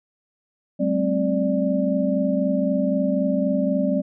sine tone cluster, 191.2 / 215.1 / 264.4 / 589 Hz, G3 / A3 / C4 / D5, -43 / -39 / +18 / +5 cents, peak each -23 / -27 / -23 / -24 dBFS, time 0.79-4.02 s, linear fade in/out 20 ms, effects none

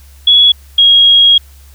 sine tone pair in turn, 3370 / 3285 Hz, G#7 / G#7, +25 / -20 cents, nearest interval unison, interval 45 cents, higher first, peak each -3 dBFS, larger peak neither, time 0.27-0.52 / 0.78-1.38 s, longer second, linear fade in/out 5 ms, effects added 69 Hz sine -36 dBFS peak until 1.74 s + white hiss -46 dBFS RMS until 1.74 s

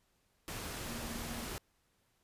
sine tone in noise, 233.1 Hz, A#3, in tune, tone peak -46 dBFS, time 0.88-1.45 s, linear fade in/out 0 ms, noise pink, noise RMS -42 dBFS, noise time 0.48-1.58 s, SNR -7 dB, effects pink hiss -75 dBFS RMS until 2.23 s + resampled to 32000 Hz

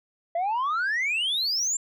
sine exponential sweep, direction up, 660 to 7459 Hz, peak -21 dBFS, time 0.35-1.77 s, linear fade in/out 5 ms, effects tanh soft clip ceiling -22 dBFS

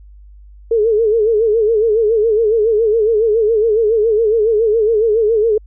sine tone with vibrato, 440 Hz, A4, in tune, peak -10 dBFS, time 0.71-5.58 s, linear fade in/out 5 ms, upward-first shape sine, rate 7.2 Hz, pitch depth 100 cents each way, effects added 50 Hz sine -37 dBFS peak until 5.66 s

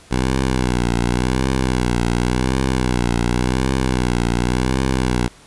10% pulse tone with vibrato, 62.1 Hz, B1, 10 cents sharp, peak -8 dBFS, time 0.11-5.28 s, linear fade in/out 5 ms, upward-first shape triangle, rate 0.9 Hz, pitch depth 110 cents each way, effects pink hiss -46 dBFS RMS until 5.46 s + resampled to 24000 Hz

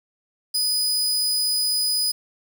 sawtooth tone, 4978 Hz, D#8, in tune, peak -17 dBFS, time 0.54-2.12 s, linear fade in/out 10 ms, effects 8-bit

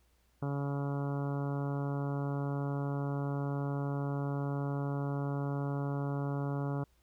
harmonic tone, 141 Hz, C#3, 30 cents sharp, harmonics 1 / 2 / 3 / 4 / 5 / 6 / 7 / 8 / 9 / 10, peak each -33 / -39 / -43 / -45 / -47 / -49 / -50 / -51 / -52 / -53 dBFS, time 0.42-6.84 s, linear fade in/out 5 ms, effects added 60 Hz sine -68 dBFS peak until 7.02 s + pink hiss -73 dBFS RMS until 7.02 s

